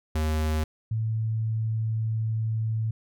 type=tone pair in turn; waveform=square / sine; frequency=77.78 / 110.95 Hz; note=D#2 / A2; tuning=0 / +15 cents; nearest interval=tritone; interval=615 cents; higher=second; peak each=-24 dBFS; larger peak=neither; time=0.15-0.64 / 0.91-2.91 s; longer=second; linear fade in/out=5 ms; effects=none